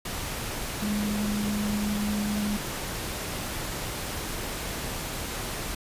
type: tone in noise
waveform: sine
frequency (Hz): 207.7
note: G#3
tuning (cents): 0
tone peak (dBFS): -26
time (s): 0.82-2.57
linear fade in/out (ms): 5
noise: pink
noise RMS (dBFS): -33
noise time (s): 0.05-5.75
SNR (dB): +4
effects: resampled to 32000 Hz